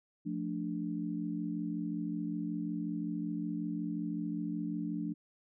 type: chord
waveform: sine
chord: D minor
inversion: first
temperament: equal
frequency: 174.61 / 220 / 293.7 Hz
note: F3 / A3 / D4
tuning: 0 / 0 / 0 cents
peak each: -38 / -39 / -37 dBFS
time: 0.25-5.14 s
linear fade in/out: 20 ms
effects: none

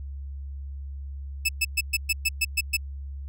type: tone bursts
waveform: sawtooth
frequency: 2616 Hz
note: E7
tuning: 14 cents flat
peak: -17 dBFS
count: 9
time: 1.45-2.77 s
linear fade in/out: 10 ms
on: 40 ms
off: 120 ms
effects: added 69 Hz sine -33 dBFS peak until 3.28 s

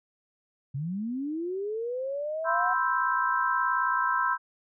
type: linear sweep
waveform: sine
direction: up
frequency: 128.7 to 743 Hz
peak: -29 dBFS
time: 0.74-2.74 s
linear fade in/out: 10 ms
type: chord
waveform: sine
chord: C major seventh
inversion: third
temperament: equal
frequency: 987.8 / 1046.5 / 1318.5 / 1568 Hz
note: B5 / C6 / E6 / G6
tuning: 0 / 0 / 0 / 0 cents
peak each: -29 dBFS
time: 2.44-4.38 s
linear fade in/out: 50 ms
effects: none

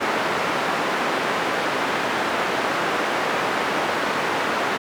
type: band-pass noise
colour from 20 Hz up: white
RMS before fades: -23 dBFS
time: 0-4.78 s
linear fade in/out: 20 ms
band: 230 to 1500 Hz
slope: 12 dB/octave
effects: none

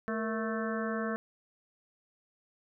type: harmonic tone with a mistuned harmonic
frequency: 220 Hz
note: A3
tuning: in tune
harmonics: 1 / 2 / 3 / 5 / 6 / 7 / 8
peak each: -34 / -37 / -39 / -41 / -42 / -42 / -43 dBFS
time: 0.08-1.16 s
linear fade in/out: 0 ms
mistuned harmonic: 2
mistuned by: +84 cents
effects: none

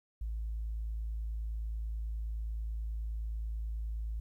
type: tone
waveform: sine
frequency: 54.7 Hz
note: A1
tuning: 9 cents flat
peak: -33 dBFS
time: 0.21-4.2 s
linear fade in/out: 5 ms
effects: tanh soft clip ceiling -30 dBFS + 12-bit

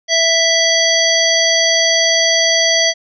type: harmonic tone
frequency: 659.3 Hz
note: E5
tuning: in tune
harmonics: 1 / 3 / 5 / 7 / 9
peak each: -17 / -17 / -17 / -17 / -17 dBFS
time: 0.08-2.94 s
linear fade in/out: 50 ms
effects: none

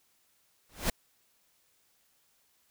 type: noise with exponential growth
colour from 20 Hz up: pink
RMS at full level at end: -25 dBFS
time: 0.69-0.9 s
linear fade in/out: 5 ms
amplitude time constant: 44 ms
effects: white hiss -70 dBFS RMS until 2.7 s

